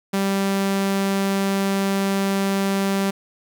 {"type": "tone", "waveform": "sawtooth", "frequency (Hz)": 195.9, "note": "G3", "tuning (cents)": -1, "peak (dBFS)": -15, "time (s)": [0.13, 3.11], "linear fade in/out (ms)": 10, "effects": ["9-bit"]}